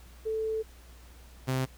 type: tone pair in turn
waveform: sine / sawtooth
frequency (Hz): 440 / 130.48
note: A4 / C3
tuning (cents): 0 / -4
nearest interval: octave + major sixth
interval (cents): 2104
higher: first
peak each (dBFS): -28 / -23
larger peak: second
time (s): 0.25-0.63 / 1.47-1.66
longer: first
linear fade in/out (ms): 20
effects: added 60 Hz sine -50 dBFS peak until 1.77 s + pink hiss -57 dBFS RMS until 1.77 s